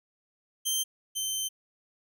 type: tone pair in turn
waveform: 15% pulse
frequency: 3136 / 3100 Hz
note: G7 / G7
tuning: 0 / -20 cents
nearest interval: unison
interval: 20 cents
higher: first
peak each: -19 / -22 dBFS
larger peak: first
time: 0.65-0.84 / 1.15-1.49 s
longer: second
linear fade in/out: 20 ms
effects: none